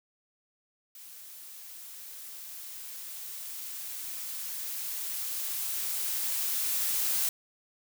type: noise with level ramp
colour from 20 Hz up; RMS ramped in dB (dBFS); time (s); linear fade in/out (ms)
blue; -48 to -28; 0.95-7.29; 2
effects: none